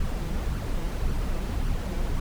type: noise with flanger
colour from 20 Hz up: brown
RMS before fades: -27 dBFS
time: 0-2.2 s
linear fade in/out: 5 ms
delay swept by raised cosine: 0.65 to 6.05 ms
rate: 1.8 Hz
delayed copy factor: +0.5
effects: none